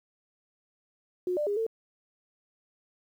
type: tone with pitch steps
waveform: sine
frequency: 362.1 / 595 / 408.5 / 448.9 Hz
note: F#4 / D5 / G#4 / A4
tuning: -37 / +22 / -29 / +35 cents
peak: -26 dBFS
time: 1.27-1.666 s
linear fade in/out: 2 ms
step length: 99 ms
effects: 10-bit